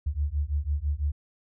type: beating tone pair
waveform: sine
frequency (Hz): 70.2 / 76.2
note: C#2 / D#2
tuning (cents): +22 / -36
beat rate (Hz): 6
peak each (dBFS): -28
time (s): 0.06-1.12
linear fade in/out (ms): 10
effects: none